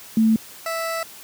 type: tone pair in turn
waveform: sine / 20% pulse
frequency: 221.6 / 658.5 Hz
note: A3 / E5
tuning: +13 / -2 cents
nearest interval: octave + perfect fifth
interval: 1885 cents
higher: second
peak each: -13 / -19 dBFS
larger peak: first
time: 0.17-0.36 / 0.66-1.03 s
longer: second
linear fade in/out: 2 ms
effects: white hiss -42 dBFS RMS until 1.23 s + high-pass 80 Hz 12 dB/octave